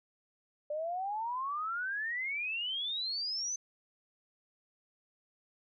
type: exponential sweep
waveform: sine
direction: up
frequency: 585 to 6220 Hz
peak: -33 dBFS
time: 0.7-3.56 s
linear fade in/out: 5 ms
effects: none